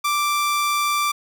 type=tone; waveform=sawtooth; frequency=1174.7 Hz; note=D6; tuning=in tune; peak=-15 dBFS; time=0.04-1.12 s; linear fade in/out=10 ms; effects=none